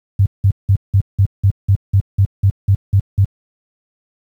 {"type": "tone bursts", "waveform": "sine", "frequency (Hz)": 98, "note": "G2", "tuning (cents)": 0, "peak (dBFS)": -7, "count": 13, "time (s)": [0.19, 3.247], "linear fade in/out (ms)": 5, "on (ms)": 69, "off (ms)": 180, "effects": ["high-pass 60 Hz 12 dB/octave", "8-bit"]}